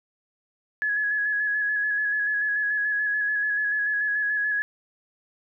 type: tone with vibrato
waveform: sine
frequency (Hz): 1688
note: G#6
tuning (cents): +28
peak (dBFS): -22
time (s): 0.82-4.62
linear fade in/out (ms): 0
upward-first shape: square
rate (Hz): 6.9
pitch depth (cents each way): 23
effects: none